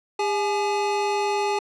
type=tone pair together; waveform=square; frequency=404 / 845.7 Hz; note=G#4 / G#5; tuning=-48 / +31 cents; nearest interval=octave + minor second; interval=1279 cents; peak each=-25 dBFS; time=0.19-1.59 s; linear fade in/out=5 ms; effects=low-pass 6000 Hz 12 dB/octave